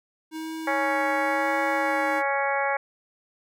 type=tone with vibrato; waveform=square; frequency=315.7 Hz; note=D#4; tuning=25 cents sharp; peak=-32 dBFS; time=0.31-2.23 s; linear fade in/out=50 ms; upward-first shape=sine; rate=0.96 Hz; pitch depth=27 cents each way
type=harmonic tone; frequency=277.7 Hz; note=C#4; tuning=3 cents sharp; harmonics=2 / 3 / 4 / 5 / 6 / 7 / 8; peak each=-28 / -27 / -32 / -33 / -31 / -33 / -32 dBFS; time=0.67-2.77 s; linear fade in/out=5 ms
effects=none